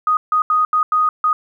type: tone bursts at uneven times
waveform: sine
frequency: 1244.5 Hz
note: D#6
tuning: in tune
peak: -12 dBFS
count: 6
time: 0.07-0.17 / 0.32-0.42 / 0.5-0.65 / 0.73-0.83 / 0.92-1.09 / 1.24-1.33 s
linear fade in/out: 2 ms
effects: 9-bit